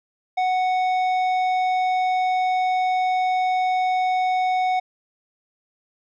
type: tone with tanh clipping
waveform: sine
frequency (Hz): 740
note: F#5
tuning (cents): 0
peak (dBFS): -20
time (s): 0.37-4.8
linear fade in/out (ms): 10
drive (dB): 10
effects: none